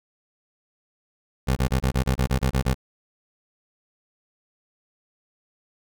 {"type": "tone bursts", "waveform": "20% pulse", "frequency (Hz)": 65.41, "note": "C2", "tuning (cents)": 0, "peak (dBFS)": -14, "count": 11, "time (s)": [1.47, 2.745], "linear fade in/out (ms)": 20, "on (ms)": 95, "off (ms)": 23, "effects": []}